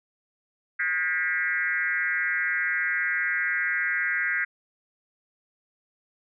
sine tone with frequency modulation, 1785 Hz, A6, 24 cents sharp, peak -23 dBFS, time 0.79-4.45 s, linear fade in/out 10 ms, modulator 174 Hz, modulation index 1.9, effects none

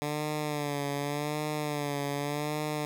10% pulse tone with vibrato, 146.83 Hz, D3, in tune, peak -22 dBFS, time 0.02-2.85 s, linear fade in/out 0 ms, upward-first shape sine, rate 0.86 Hz, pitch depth 56 cents each way, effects none

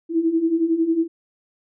sine beating tone pair, 320.4 / 331.4 Hz, E4 / E4, -49 / +9 cents, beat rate 11 Hz, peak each -23 / -18 dBFS, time 0.09-1.08 s, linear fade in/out 50 ms, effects none

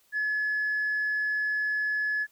sine tone, 1707 Hz, G#6, 47 cents sharp, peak -24 dBFS, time 0.12-2.27 s, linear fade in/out 50 ms, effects tanh soft clip ceiling -22 dBFS + white hiss -65 dBFS RMS until 2.31 s

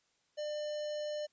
square tone with notch filter, 599 Hz, D5, 34 cents sharp, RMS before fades -38 dBFS, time 0.37-1.27 s, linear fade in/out 20 ms, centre 2000 Hz, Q 1.7, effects white hiss -75 dBFS RMS until 1.32 s + resampled to 16000 Hz

